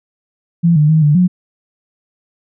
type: tone with pitch steps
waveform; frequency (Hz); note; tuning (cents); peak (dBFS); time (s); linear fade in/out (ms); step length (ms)
sine; 169.2 / 150.1 / 157.9 / 147.9 / 180.6; E3 / D3 / D#3 / D3 / F#3; +45 / +38 / +26 / +13 / -42; -7; 0.63-1.28; 20; 130
effects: none